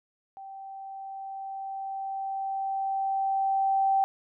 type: tone with level ramp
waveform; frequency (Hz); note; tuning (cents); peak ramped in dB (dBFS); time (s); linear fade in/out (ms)
sine; 778; G5; -13; -40 to -20; 0.37-4.04; 0
effects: none